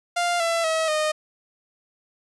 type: tone with pitch steps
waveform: sawtooth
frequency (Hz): 698.5 / 669.7 / 642 / 615.5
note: F5 / E5 / E5 / D#5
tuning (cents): 0 / +27 / -46 / -19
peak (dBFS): -17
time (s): 0.16-1.12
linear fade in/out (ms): 10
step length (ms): 240
effects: resampled to 24000 Hz